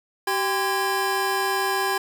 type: tone cluster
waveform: square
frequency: 384.8 / 792 / 1029 / 1649 Hz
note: G4 / G5 / C6 / G#6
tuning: -32 / +18 / -29 / -13 cents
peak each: -28 dBFS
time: 0.27-1.98 s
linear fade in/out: 5 ms
effects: none